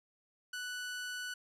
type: tone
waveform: sawtooth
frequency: 1484 Hz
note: F#6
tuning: 5 cents sharp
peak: -35 dBFS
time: 0.53-1.34 s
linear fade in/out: 5 ms
effects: low-pass 11000 Hz 12 dB/octave